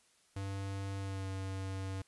square tone with pitch glide, 98 to 95.87 Hz, G2 to G2, 0 to -38 cents, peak -38 dBFS, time 0.36-2.02 s, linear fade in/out 5 ms, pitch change -38 cents, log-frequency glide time 0.99-1.27 s, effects white hiss -69 dBFS RMS until 2.07 s + resampled to 24000 Hz

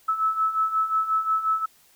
sine beating tone pair, 1300 / 1305.6 Hz, E6 / E6, -24 / -17 cents, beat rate 5.6 Hz, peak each -27 / -22 dBFS, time 0.08-1.66 s, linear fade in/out 10 ms, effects white hiss -58 dBFS RMS until 1.95 s

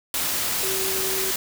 sine tone in noise, 382.1 Hz, G4, 44 cents flat, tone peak -29 dBFS, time 0.63-1.31 s, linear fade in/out 2 ms, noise white, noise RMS -25 dBFS, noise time 0.14-1.36 s, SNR -7 dB, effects none

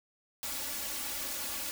white noise with comb filter, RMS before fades -37 dBFS, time 0.43-1.71 s, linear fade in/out 0 ms, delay 3.5 ms, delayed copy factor +1, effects none

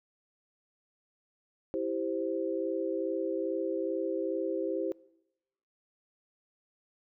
sine chord, C major, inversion first, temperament equal, 329.6 / 392 / 523.3 Hz, E4 / G4 / C5, 0 / 0 / 0 cents, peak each -34 dBFS, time 1.74-4.92 s, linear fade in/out 0 ms, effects noise-tail reverb RT60 0.9 s tail -23 dB re dry

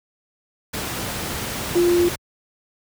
sine tone in noise, 348.9 Hz, F4, 2 cents flat, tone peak -14 dBFS, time 1.75-2.09 s, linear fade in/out 10 ms, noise pink, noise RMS -27 dBFS, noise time 0.73-2.16 s, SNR +10 dB, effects high-pass 60 Hz 12 dB/octave

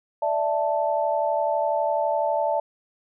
sine chord, D suspended second, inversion none, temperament equal, 587.3 / 659.3 / 880 Hz, D5 / E5 / A5, 0 / 0 / 0 cents, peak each -25 dBFS, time 0.22-2.6 s, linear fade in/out 5 ms, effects none

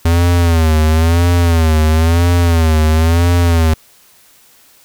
square tone with vibrato, 82.41 Hz, E2, in tune, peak -9 dBFS, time 0.05-3.74 s, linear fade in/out 5 ms, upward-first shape sine, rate 0.99 Hz, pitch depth 100 cents each way, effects white hiss -47 dBFS RMS until 4.84 s

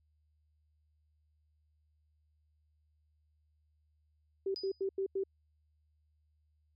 sine tone bursts, 387.6 Hz, G4, 20 cents flat, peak -31 dBFS, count 5, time 4.46-5.237 s, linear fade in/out 5 ms, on 85 ms, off 88 ms
sine tone with exponential decay, 4963 Hz, D#8, 5 cents flat, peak -37 dBFS, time 4.56-4.84 s, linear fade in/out 0 ms, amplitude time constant 59 ms
effects added 76 Hz sine -70 dBFS peak until 6.75 s

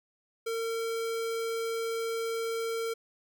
square tone, 455.8 Hz, A#4, 39 cents flat, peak -31 dBFS, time 0.46-2.94 s, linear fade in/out 10 ms, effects none

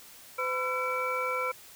sine tone cluster, 508 / 1006 / 1350 / 2299 Hz, B4 / B5 / E6 / D7, +49 / +32 / +41 / -37 cents, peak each -33 / -36 / -32 / -34 dBFS, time 0.38-1.52 s, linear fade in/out 10 ms, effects white hiss -51 dBFS RMS until 1.75 s

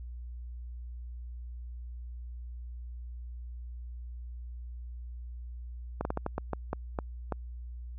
slowing click train, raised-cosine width 1 ms, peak -17 dBFS, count 10, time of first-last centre 6.01-7.323 s, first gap 41 ms, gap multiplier 1.3, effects added 60 Hz sine -39 dBFS peak until 7.98 s

